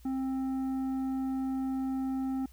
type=tone with tanh clipping; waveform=sine; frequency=264.3 Hz; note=C4; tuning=18 cents sharp; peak=-31 dBFS; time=0.05-2.46 s; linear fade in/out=5 ms; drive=8 dB; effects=added 60 Hz sine -52 dBFS peak until 2.52 s + white hiss -64 dBFS RMS until 2.52 s